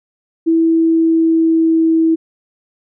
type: tone with pitch glide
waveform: sine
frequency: 327.8 to 324.6 Hz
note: E4 to E4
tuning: -10 to -27 cents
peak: -9 dBFS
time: 0.46-2.16 s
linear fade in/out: 20 ms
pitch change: -17 cents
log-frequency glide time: 0.57-1.92 s
effects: none